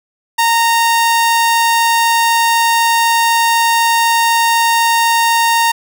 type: tone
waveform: sawtooth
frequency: 924 Hz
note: A#5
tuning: 16 cents flat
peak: -6 dBFS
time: 0.38-5.72 s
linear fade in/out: 10 ms
effects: none